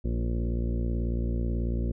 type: harmonic tone with a mistuned harmonic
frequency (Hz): 58.27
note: A#1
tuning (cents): 0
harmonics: 1 / 2 / 3 / 4 / 5 / 6 / 7 / 8 / 9 / 10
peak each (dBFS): -27 / -33 / -39 / -35 / -46 / -39 / -47 / -47 / -47 / -52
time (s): 0.04-1.92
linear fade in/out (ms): 10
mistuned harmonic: 6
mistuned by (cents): -18
effects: none